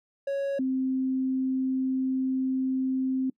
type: tone pair in turn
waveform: triangle / sine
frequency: 554.4 / 261.6 Hz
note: C#5 / C4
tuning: 0 / 0 cents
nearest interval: octave + minor second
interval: 1300 cents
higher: first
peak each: -24 / -24 dBFS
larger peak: neither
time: 0.27-0.59 / 0.59-3.3 s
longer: second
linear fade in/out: 5 ms
effects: noise-tail reverb RT60 0.1 s tail -24 dB re dry